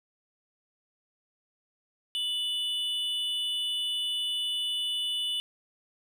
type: tone pair together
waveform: triangle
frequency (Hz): 2960 / 3508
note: F#7 / A7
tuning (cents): 0 / -6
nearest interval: minor third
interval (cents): 294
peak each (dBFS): -28 / -32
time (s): 2.15-5.4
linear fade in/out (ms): 0
effects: none